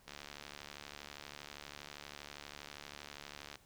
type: click train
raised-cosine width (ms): 0.2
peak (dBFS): -29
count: 253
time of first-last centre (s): 0.08-3.556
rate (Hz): 72.5
effects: pink hiss -66 dBFS RMS until 3.65 s